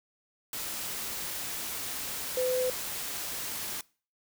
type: tone in noise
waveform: sine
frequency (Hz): 507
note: B4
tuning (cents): +45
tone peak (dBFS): -26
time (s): 2.37-2.7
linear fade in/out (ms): 2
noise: white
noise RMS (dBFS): -36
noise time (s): 0.53-3.81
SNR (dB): +7
effects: noise-tail reverb RT60 0.4 s tail -23 dB re dry